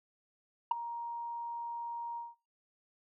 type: tone with ADSR envelope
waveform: sine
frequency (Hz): 939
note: A#5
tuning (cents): +12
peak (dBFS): -20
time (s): 0.71-2.35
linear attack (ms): 5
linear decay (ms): 10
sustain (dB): -17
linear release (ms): 180
effects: noise-tail reverb RT60 0.3 s tail -20 dB re dry + tanh soft clip ceiling -21 dBFS